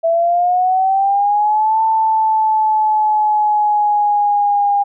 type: linear two-way sweep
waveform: sine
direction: up then down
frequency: 657 to 888 to 808 Hz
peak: -11 dBFS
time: 0.03-4.84 s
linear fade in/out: 20 ms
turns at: 1.82 s
effects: none